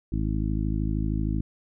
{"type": "harmonic tone", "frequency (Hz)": 53, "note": "G#1", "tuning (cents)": 36, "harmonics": [1, 2, 3, 4, 5, 6], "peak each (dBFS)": [-27, -30, -32, -33, -34, -35], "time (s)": [0.12, 1.41], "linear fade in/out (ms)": 5, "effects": []}